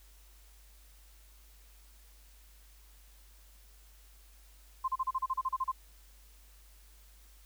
sine tone bursts, 1046.5 Hz, C6, in tune, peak -28 dBFS, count 12, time 4.84-5.718 s, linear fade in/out 10 ms, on 42 ms, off 34 ms, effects added 50 Hz sine -56 dBFS peak until 7.45 s + white hiss -63 dBFS RMS until 7.45 s

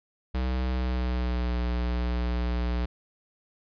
square tone with pitch glide, 63.4 to 60.29 Hz, B1 to B1, +46 to -41 cents, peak -26 dBFS, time 0.34-2.86 s, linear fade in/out 10 ms, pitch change -87 cents, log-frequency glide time 0.67-1.58 s, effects resampled to 11025 Hz

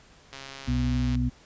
click train, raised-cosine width 0.2 ms, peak -23 dBFS, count 113, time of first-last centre 0.33-1.154 s, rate 136 Hz
harmonic tone, 61.8 Hz, B1, 2 cents sharp, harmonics 1 / 2 / 4, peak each -27 / -27 / -27 dBFS, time 0.67-1.3 s, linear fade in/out 20 ms
effects pink hiss -55 dBFS RMS until 1.45 s + resampled to 16000 Hz

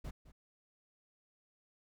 brown noise with echo, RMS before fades -42 dBFS, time 0.04-0.11 s, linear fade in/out 10 ms, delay 210 ms, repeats 1, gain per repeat -15 dB, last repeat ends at 0.32 s, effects none

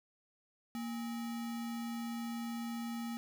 sine tone with sample-and-hold, 233 Hz, A#3, 1 cent flat, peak -37 dBFS, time 0.75-3.17 s, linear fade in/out 0 ms, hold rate 1050 Hz, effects none

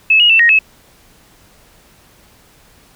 sine tone with pitch steps, 2601 / 2882 / 2669 / 1873 / 2591 Hz, E7 / F#7 / E7 / A#6 / E7, -24 / -46 / +21 / +8 / -30 cents, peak -6 dBFS, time 0.1-0.59 s, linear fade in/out 5 ms, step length 98 ms, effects pink hiss -48 dBFS RMS until 2.95 s

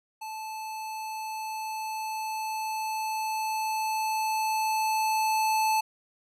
square tone with level ramp, 873 Hz, A5, 14 cents flat, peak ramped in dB -36 to -23 dBFS, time 0.21-5.81 s, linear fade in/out 10 ms, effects resampled to 32000 Hz

